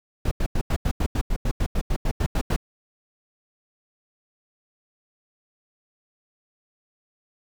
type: noise bursts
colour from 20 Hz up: brown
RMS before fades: -22 dBFS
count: 16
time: 0.25-2.563 s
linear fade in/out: 5 ms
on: 63 ms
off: 87 ms
effects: none